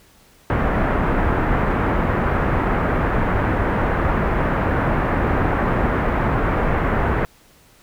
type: low-pass noise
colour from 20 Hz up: pink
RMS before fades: -19 dBFS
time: 0.5-7.25 s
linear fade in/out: 0 ms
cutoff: 1800 Hz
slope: 24 dB/octave
effects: pink hiss -52 dBFS RMS until 7.82 s